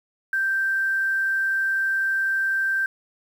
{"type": "tone with quantisation", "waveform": "sine", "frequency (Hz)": 1568, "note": "G6", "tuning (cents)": 0, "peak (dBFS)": -20, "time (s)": [0.33, 2.86], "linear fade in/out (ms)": 2, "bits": 8, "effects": []}